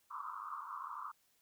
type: band-pass noise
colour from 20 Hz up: white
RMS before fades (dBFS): -45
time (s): 0.1-1.12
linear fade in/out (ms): 10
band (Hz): 980 to 1300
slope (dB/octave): 96
effects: white hiss -74 dBFS RMS until 1.41 s